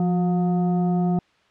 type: tone with frequency modulation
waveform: sine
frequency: 175.4 Hz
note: F3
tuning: 8 cents sharp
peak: -18 dBFS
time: 0-1.19 s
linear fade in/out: 2 ms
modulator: 539 Hz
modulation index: 0.58
effects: white hiss -60 dBFS RMS until 1.5 s + low-pass 3000 Hz 12 dB/octave